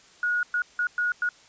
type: tone bursts at uneven times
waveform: sine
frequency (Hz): 1449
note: F#6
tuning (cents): -37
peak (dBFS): -22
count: 5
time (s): 0.23-0.43 / 0.54-0.62 / 0.79-0.87 / 0.98-1.12 / 1.22-1.29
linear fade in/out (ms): 2
effects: white hiss -54 dBFS RMS until 1.48 s + resampled to 16000 Hz